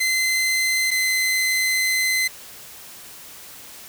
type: tone pair in turn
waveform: sawtooth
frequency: 2061 / 2049 Hz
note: C7 / C7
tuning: -27 / -37 cents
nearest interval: unison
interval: 10 cents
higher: first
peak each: -15 dBFS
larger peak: neither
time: 0-0.91 / 0.91-2.28 s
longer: second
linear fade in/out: 10 ms
effects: white hiss -41 dBFS RMS until 3.88 s